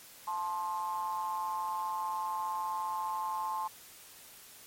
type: ring-modulated tone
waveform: triangle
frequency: 92.5 Hz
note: F#2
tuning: in tune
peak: -27 dBFS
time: 0.27-3.68 s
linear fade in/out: 10 ms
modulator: 964 Hz
effects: white hiss -53 dBFS RMS until 4.66 s + MP3 64 kbps